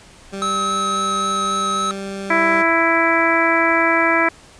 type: tone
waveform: 20% pulse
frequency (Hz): 196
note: G3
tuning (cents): 0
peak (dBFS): -21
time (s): 0.32-2.63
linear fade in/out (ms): 20
type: tone with vibrato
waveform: square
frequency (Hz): 1287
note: E6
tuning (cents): -42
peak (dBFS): -19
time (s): 0.42-1.91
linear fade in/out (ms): 0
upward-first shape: sine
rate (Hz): 3.7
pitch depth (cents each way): 10
type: harmonic tone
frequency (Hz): 331.1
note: E4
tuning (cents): +8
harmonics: 1 / 2 / 3 / 4 / 5 / 6 / 7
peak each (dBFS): -21 / -21 / -21 / -21 / -21 / -21 / -21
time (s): 2.3-4.29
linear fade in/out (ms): 5
effects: pink hiss -45 dBFS RMS until 4.59 s + resampled to 22050 Hz